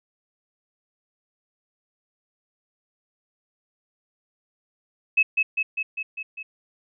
sine tone with echo, 2584 Hz, E7, 35 cents flat, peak -14 dBFS, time 5.17-5.23 s, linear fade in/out 10 ms, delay 200 ms, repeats 6, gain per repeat -3 dB, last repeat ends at 6.43 s, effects none

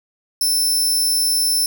20% pulse tone, 5320 Hz, E8, 15 cents sharp, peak -10 dBFS, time 0.41-1.66 s, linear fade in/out 2 ms, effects none

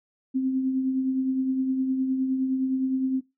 sine tone with tremolo, 262.3 Hz, C4, 4 cents sharp, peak -20 dBFS, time 0.34-3.21 s, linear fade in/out 20 ms, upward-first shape triangle, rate 9.7 Hz, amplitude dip 45%, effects noise-tail reverb RT60 0.2 s tail -17 dB re dry

